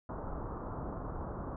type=low-pass noise; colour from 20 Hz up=pink; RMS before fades=-40 dBFS; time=0.09-1.56 s; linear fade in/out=2 ms; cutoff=1300 Hz; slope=48 dB/octave; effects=none